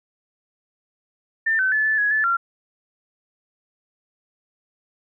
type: tone with pitch steps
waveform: sine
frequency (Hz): 1792 / 1527 / 1732 / 1746 / 1673 / 1739 / 1376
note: A6 / G6 / A6 / A6 / G#6 / A6 / F6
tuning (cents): +31 / -46 / -28 / -14 / +12 / -21 / -26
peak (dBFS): -17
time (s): 1.46-2.37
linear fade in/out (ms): 10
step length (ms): 130
effects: none